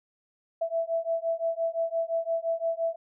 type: beating tone pair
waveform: sine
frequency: 659.3 / 665.1 Hz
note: E5 / E5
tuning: 0 / +15 cents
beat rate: 5.8 Hz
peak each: -29 dBFS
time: 0.61-2.96 s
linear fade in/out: 10 ms
effects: none